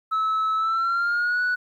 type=tone with pitch glide; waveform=sine; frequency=1300 to 1476.2 Hz; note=E6 to F#6; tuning=-24 to -4 cents; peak=-18 dBFS; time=0.11-1.56 s; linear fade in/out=20 ms; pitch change=+220 cents; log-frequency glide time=0.56-1.42 s; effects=tanh soft clip ceiling -19 dBFS + 10-bit